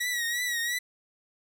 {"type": "tone with vibrato", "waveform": "sawtooth", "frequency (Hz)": 1918, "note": "A#6", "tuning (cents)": 49, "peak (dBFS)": -24, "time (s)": [0, 0.79], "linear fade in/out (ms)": 10, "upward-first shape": "triangle", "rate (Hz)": 2.9, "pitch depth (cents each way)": 72, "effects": []}